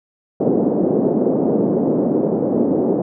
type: band-pass noise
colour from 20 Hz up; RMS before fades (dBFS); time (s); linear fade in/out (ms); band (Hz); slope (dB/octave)
pink; -17; 0.4-3.02; 5; 200 to 530; 24
effects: none